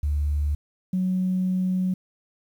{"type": "tone pair in turn", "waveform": "sine", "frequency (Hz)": [73.42, 185.01], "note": ["D2", "F#3"], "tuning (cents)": [0, 0], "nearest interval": "octave + major third", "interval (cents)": 1600, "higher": "second", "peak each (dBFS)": -20, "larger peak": "neither", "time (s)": [[0.03, 0.55], [0.93, 1.94]], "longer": "second", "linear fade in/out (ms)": 5, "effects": ["tanh soft clip ceiling -16 dBFS", "9-bit"]}